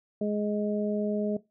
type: harmonic tone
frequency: 208.8 Hz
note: G#3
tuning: 10 cents sharp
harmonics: 1 / 2 / 3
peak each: -28 / -31 / -33 dBFS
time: 0.21-1.37 s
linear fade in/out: 5 ms
effects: noise-tail reverb RT60 0.2 s tail -18 dB re dry